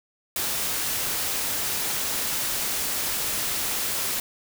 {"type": "noise", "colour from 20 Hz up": "white", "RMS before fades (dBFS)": -27, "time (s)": [0.36, 4.2], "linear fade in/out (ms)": 2, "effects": []}